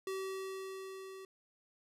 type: tone with level ramp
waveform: square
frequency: 382.7 Hz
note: G4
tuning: 42 cents flat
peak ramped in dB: -37 to -48 dBFS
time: 0.07-1.25 s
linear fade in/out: 2 ms
effects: resampled to 32000 Hz